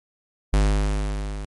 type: tone with level ramp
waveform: square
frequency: 50.8 Hz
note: G#1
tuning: 38 cents flat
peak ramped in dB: -15 to -30 dBFS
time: 0.53-1.45 s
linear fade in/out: 5 ms
effects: MP3 48 kbps